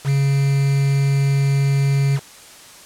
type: tone with quantisation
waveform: triangle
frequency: 138.59 Hz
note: C#3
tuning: in tune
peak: -12 dBFS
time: 0.04-2.2 s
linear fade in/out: 50 ms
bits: 5
effects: white hiss -42 dBFS RMS until 2.85 s + low-pass 10000 Hz 12 dB/octave